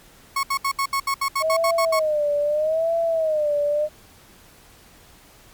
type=tone bursts; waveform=35% pulse; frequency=1100 Hz; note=C#6; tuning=14 cents flat; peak=-18 dBFS; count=12; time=0.36-1.994 s; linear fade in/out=5 ms; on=72 ms; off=70 ms
type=tone with vibrato; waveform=sine; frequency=624 Hz; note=D#5; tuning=5 cents sharp; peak=-18 dBFS; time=1.4-3.89 s; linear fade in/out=50 ms; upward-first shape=sine; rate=0.79 Hz; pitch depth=120 cents each way
effects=pink hiss -50 dBFS RMS until 5.53 s + MP3 96 kbps